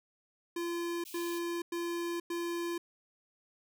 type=tone bursts; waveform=square; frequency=342.7 Hz; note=F4; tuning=33 cents flat; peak=-34 dBFS; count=4; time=0.56-2.78 s; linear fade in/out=5 ms; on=480 ms; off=100 ms
type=high-pass noise; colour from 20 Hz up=white; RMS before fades=-48 dBFS; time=1.05-1.39 s; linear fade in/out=10 ms; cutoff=2300 Hz; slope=96 dB/octave
effects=none